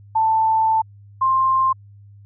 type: tone pair in turn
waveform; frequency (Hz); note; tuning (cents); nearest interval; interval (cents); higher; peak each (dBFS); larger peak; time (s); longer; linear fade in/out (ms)
sine; 885 / 1054.4; A5 / C6; +10 / +13; minor third; 303; second; -14; neither; 0.15-0.82 / 1.21-1.73; first; 10
effects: added 101 Hz sine -42 dBFS peak until 2.25 s